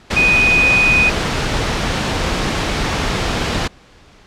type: tone in noise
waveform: sine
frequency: 2489 Hz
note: D#7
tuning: in tune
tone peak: -10 dBFS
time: 0.16-1.1 s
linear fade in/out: 10 ms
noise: pink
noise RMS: -18 dBFS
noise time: 0.1-3.68 s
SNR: +5 dB
effects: pink hiss -46 dBFS RMS until 4.26 s + low-pass 5000 Hz 12 dB/octave